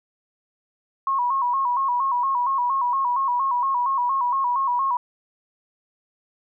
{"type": "tone with vibrato", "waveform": "sine", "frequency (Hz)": 1027, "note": "C6", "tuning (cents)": -33, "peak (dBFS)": -19, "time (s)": [1.07, 4.97], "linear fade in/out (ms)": 2, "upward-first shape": "square", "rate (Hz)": 4.3, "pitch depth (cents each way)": 93, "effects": []}